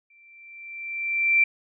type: tone with exponential growth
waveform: sine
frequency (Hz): 2349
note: D7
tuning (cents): 0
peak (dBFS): -14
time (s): 0.1-1.44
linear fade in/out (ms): 5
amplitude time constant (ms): 290
effects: none